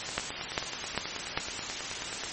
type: two click trains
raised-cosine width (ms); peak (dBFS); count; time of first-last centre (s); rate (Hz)
0.3; -19 / -10; 21 / 4; 0.09-2.236 / 0.18-1.375; 9.32 / 2.51
effects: white hiss -35 dBFS RMS until 2.32 s + MP3 32 kbps